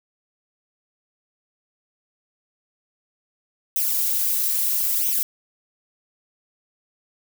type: noise with flanger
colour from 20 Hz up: violet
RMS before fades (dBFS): -22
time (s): 3.76-5.23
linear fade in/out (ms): 0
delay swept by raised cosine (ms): 0.33 to 5.23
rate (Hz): 0.76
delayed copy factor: +0.7
effects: none